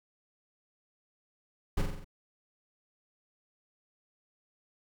brown noise with echo, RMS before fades -27 dBFS, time 1.77-1.82 s, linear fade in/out 5 ms, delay 45 ms, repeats 5, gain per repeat -4 dB, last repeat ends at 2.045 s, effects none

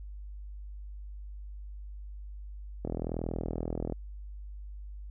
click train, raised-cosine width 2 ms, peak -20 dBFS, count 45, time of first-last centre 2.85-3.923 s, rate 41 Hz, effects added 50 Hz sine -40 dBFS peak until 5.1 s

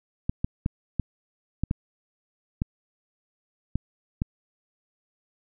clicks, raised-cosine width 5 ms, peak -12 dBFS, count 9, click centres 0.295 / 0.445 / 0.661 / 0.997 / 1.636 / 1.711 / 2.619 / 3.756 / 4.219 s, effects none

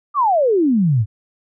sine exponential sweep, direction down, 1226 to 98 Hz, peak -12 dBFS, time 0.14-1.06 s, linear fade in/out 50 ms, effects none

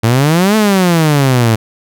sawtooth exponential two-way sweep, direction up then down, 108.5 to 221 to 108.5 Hz, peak -4 dBFS, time 0.03-1.56 s, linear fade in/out 10 ms, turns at 0.56 s, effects none

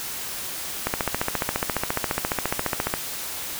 click train, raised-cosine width 0.5 ms, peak -7 dBFS, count 31, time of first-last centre 0.87-2.939 s, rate 14.5 Hz, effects white hiss -32 dBFS RMS until 3.59 s

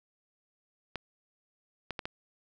clicks, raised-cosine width 0.3 ms, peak -19 dBFS, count 4, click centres 0.957 / 1.907 / 1.992 / 2.055 s, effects none

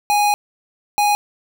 square tone pair in turn, 827 / 827 Hz, G#5 / G#5, -8 / -8 cents, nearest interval unison, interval 0 cents, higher neither, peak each -14 / -14 dBFS, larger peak neither, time 0.1-0.34 / 0.98-1.15 s, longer first, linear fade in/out 0 ms, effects none

